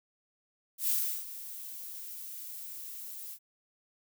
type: noise with ADSR envelope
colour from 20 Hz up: violet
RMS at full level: -28 dBFS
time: 0.78-3.39 s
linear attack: 110 ms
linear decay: 350 ms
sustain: -15 dB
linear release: 65 ms
effects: none